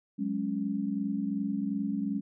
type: chord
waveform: sine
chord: F# suspended second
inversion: none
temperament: equal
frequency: 185 / 207.7 / 277.2 Hz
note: F#3 / G#3 / C#4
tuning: 0 / 0 / 0 cents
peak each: -36 / -31 / -33 dBFS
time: 0.18-2.21 s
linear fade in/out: 20 ms
effects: none